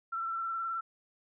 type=tone with vibrato; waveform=sine; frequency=1344 Hz; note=E6; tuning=33 cents sharp; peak=-32 dBFS; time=0.12-0.81 s; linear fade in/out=10 ms; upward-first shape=sine; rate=19 Hz; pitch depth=31 cents each way; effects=none